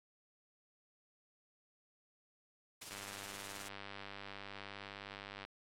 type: noise with tremolo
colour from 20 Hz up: white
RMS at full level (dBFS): -45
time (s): 2.81-3.69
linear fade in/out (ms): 10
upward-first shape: triangle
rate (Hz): 19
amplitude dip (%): 50
type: click train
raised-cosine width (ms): 0.3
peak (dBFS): -30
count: 254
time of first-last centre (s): 2.91-5.45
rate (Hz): 99.6
effects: low-pass 10000 Hz 12 dB/octave + MP3 96 kbps